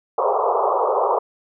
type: band-pass noise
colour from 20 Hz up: pink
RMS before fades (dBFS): -19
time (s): 0.18-1.19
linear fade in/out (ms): 5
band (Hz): 400 to 1200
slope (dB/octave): 96
effects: none